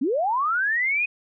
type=linear sweep; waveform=sine; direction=up; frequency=230 to 2526 Hz; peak=-20 dBFS; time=0.01-1.06 s; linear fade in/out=10 ms; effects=none